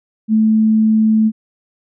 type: tone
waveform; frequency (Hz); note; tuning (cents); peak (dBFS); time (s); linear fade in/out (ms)
sine; 218.6; A3; -11; -9; 0.28-1.32; 50
effects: none